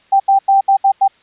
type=tone bursts at uneven times; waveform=sine; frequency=784 Hz; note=G5; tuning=in tune; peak=-7 dBFS; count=6; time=0.12-0.2 / 0.28-0.39 / 0.48-0.61 / 0.68-0.77 / 0.84-0.92 / 1.01-1.08 s; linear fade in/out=10 ms; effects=white hiss -52 dBFS RMS until 1.22 s + resampled to 8000 Hz